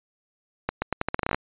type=accelerating click train; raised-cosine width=0.5 ms; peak=-9 dBFS; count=13; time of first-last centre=0.69-1.345 s; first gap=130 ms; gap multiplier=0.82; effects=resampled to 8000 Hz